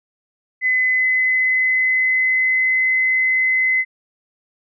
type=tone with pitch glide; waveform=sine; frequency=2025 to 2041 Hz; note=B6 to C7; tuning=+43 to -44 cents; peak=-14 dBFS; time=0.61-3.85 s; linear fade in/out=50 ms; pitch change=+13 cents; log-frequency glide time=0.89-2.9 s; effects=none